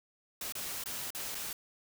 white noise with dropouts, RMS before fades -39 dBFS, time 0.41-1.53 s, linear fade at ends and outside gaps 2 ms, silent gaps 0.523-0.552 / 0.838-0.858 / 1.105-1.148 / 1.346-1.351 s, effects none

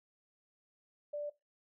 sine tone, 587.3 Hz, D5, in tune, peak -36 dBFS, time 1.13-1.3 s, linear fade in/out 10 ms, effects noise-tail reverb RT60 0.2 s tail -18 dB re dry

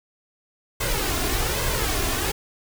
pink noise with flanger, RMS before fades -24 dBFS, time 0.8-2.32 s, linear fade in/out 10 ms, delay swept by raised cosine 1.9 to 2.9 ms, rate 1.2 Hz, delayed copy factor +0.6, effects none

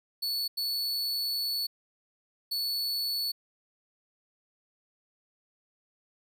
45% pulse tone bursts at uneven times, 4435 Hz, C#8, in tune, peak -28 dBFS, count 3, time 0.22-0.48 / 0.57-1.67 / 2.51-3.32 s, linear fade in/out 10 ms, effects none

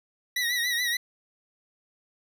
25% pulse tone with vibrato, 1928 Hz, B6, 42 cents flat, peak -21 dBFS, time 0.36-0.97 s, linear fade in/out 5 ms, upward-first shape triangle, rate 7 Hz, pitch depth 77 cents each way, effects none

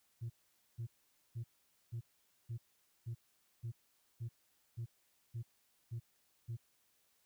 sine tone bursts, 116.3 Hz, A#2, 4 cents flat, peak -37 dBFS, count 12, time 0.21-6.57 s, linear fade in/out 20 ms, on 90 ms, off 480 ms, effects tanh soft clip ceiling -37 dBFS + white hiss -75 dBFS RMS until 7.25 s

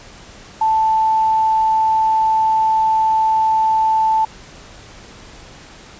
sine tone with quantisation, 880 Hz, A5, in tune, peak -12 dBFS, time 0.61-4.25 s, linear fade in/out 5 ms, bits 7, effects pink hiss -40 dBFS RMS until 5.99 s + resampled to 16000 Hz

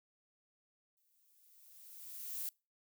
violet noise with exponential growth, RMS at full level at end -39 dBFS, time 0.97-2.49 s, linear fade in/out 1 ms, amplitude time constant 330 ms, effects noise-tail reverb RT60 0.3 s tail -26 dB re dry

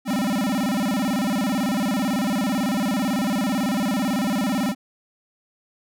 square tone with vibrato, 228.3 Hz, A#3, 36 cents flat, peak -21 dBFS, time 0.05-4.75 s, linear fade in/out 50 ms, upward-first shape square, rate 18 Hz, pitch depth 250 cents each way, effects none

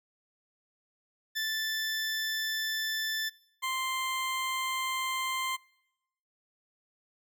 20% pulse tone pair in turn, 1760 / 1046.5 Hz, A6 / C6, 0 / 0 cents, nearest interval major sixth, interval 900 cents, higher first, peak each -25 dBFS, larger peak neither, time 1.35-3.3 / 3.62-5.57 s, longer neither, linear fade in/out 20 ms, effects noise-tail reverb RT60 0.9 s tail -25 dB re dry

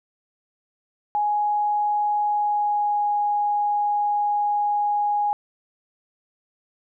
sine tone with pitch glide, 833 to 827.2 Hz, G#5 to G#5, +5 to -7 cents, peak -19 dBFS, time 1.15-5.33 s, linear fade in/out 0 ms, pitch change -12 cents, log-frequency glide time 2.24-3.1 s, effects none

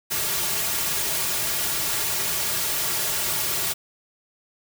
white noise with comb filter, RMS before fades -25 dBFS, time 0.1-3.74 s, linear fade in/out 20 ms, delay 3.9 ms, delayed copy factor -0.7, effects none

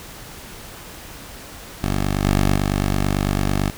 10% pulse tone with level steps, 49 Hz, G1, in tune, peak -11 / -7 / -10 dBFS, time 1.82-3.71 s, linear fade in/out 20 ms, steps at 2.23 / 2.55 s, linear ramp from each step 20 ms, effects pink hiss -38 dBFS RMS until 3.77 s

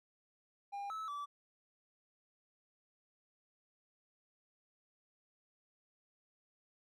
triangle tone with pitch steps, 804 / 1302 / 1156 Hz, G5 / E6 / D6, +44 / -22 / -28 cents, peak -38 dBFS, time 0.72-1.26 s, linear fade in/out 20 ms, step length 180 ms, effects none

